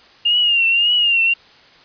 sine tone with vibrato, 2811 Hz, F7, 11 cents sharp, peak -12 dBFS, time 0.25-1.34 s, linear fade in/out 10 ms, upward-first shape triangle, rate 1.8 Hz, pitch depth 85 cents each way, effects white hiss -47 dBFS RMS until 1.84 s + resampled to 11025 Hz

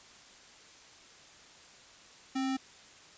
sine tone with sample-and-hold, 267.1 Hz, C4, 36 cents sharp, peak -29 dBFS, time 2.35-2.57 s, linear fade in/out 10 ms, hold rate 1050 Hz, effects white hiss -55 dBFS RMS until 3.17 s + resampled to 16000 Hz

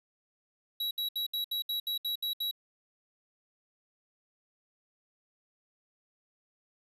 square tone bursts, 3885 Hz, B7, 29 cents flat, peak -31 dBFS, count 10, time 0.8-2.512 s, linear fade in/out 5 ms, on 110 ms, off 68 ms, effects resampled to 32000 Hz + 11-bit

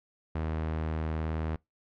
sawtooth tone, 79.1 Hz, D#2, 29 cents sharp, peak -26 dBFS, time 0.35-1.56 s, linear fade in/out 5 ms, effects noise-tail reverb RT60 0.2 s tail -25 dB re dry + low-pass 2000 Hz 12 dB/octave

